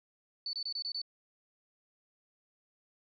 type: tone bursts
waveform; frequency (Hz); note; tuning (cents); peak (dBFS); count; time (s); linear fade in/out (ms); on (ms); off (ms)
sine; 4487; C#8; +20; -34; 6; 0.46-1.017; 2; 72; 25
effects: none